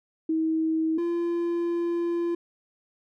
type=tone pair in turn; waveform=sine / triangle; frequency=320 / 342.4 Hz; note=D#4 / F4; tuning=+49 / -34 cents; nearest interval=minor second; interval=117 cents; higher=second; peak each=-22 dBFS; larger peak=neither; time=0.29-0.98 / 0.98-2.35 s; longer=second; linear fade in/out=5 ms; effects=none